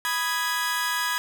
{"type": "chord", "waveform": "sawtooth", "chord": "G# minor", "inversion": "first", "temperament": "equal", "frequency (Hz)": [987.8, 1244.5, 1661.2], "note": ["B5", "D#6", "G#6"], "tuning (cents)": [0, 0, 0], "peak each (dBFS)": [-25, -29, -23], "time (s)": [0.05, 1.18], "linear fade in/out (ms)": 0, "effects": []}